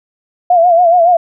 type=tone with vibrato; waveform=sine; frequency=693 Hz; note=F5; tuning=14 cents flat; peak=-5 dBFS; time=0.5-1.17 s; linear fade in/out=5 ms; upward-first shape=sine; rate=7.1 Hz; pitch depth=82 cents each way; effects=none